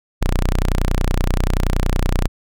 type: tone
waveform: sawtooth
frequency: 30.55 Hz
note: B0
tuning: 18 cents flat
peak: -11 dBFS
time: 0.21-2.28 s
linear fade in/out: 10 ms
effects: none